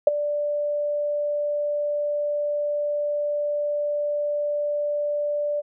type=tone with ADSR envelope; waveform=sine; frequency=587.3 Hz; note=D5; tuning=in tune; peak=-8 dBFS; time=0.07-5.62 s; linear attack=4 ms; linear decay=17 ms; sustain=-14 dB; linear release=29 ms; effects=none